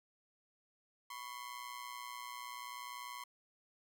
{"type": "ring-modulated tone", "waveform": "sawtooth", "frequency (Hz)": 1047, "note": "C6", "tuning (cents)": 1, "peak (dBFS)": -38, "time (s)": [1.1, 3.24], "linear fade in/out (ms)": 5, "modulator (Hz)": 60.3, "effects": ["12-bit"]}